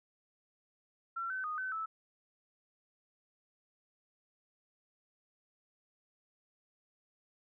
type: tone with pitch steps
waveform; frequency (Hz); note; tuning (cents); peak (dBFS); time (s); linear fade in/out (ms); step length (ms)
sine; 1357 / 1525 / 1237 / 1522 / 1310; E6 / G6 / D#6 / F#6 / E6; +50 / -48 / -10 / +48 / -11; -35; 1.16-1.86; 10; 140
effects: none